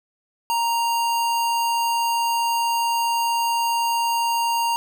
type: tone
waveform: square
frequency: 932.3 Hz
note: A#5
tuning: in tune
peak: -20 dBFS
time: 0.5-4.76 s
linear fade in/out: 0 ms
effects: none